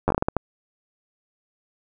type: slowing click train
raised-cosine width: 1 ms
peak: -6 dBFS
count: 9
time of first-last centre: 0.08-0.367 s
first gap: 10 ms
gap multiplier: 1.35
effects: none